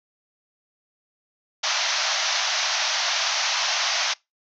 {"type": "band-pass noise", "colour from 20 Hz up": "white", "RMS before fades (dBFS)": -24, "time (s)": [1.63, 4.14], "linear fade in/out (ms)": 10, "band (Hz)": [600, 6300], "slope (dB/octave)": 96, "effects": ["noise-tail reverb RT60 0.2 s tail -24 dB re dry"]}